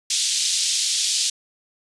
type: band-pass noise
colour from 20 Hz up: pink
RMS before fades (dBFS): -22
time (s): 0.1-1.3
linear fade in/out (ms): 5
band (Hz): 3500 to 8600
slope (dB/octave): 24
effects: resampled to 24000 Hz